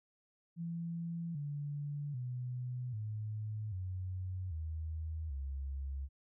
sine tone with pitch steps, 168.4 / 144.92 / 124.71 / 107.32 / 92.35 / 79.47 / 68.39 Hz, E3 / D3 / B2 / A2 / F#2 / D#2 / C#2, +37 / -23 / +17 / -43 / -3 / +37 / -23 cents, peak -37 dBFS, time 0.56-6.09 s, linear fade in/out 50 ms, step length 790 ms, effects none

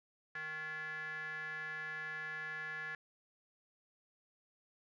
square tone with band-pass filter, 155.56 Hz, D#3, in tune, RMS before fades -43 dBFS, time 0.35-2.95 s, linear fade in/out 2 ms, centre 1700 Hz, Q 7.9, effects resampled to 16000 Hz

